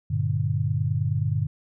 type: chord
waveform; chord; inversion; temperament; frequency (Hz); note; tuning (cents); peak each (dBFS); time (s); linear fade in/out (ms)
sine; G minor; none; just; 98 / 117.6 / 147; G2 / Bb2 / D3; 0 / +16 / +2; -26; 0.1-1.47; 10
effects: none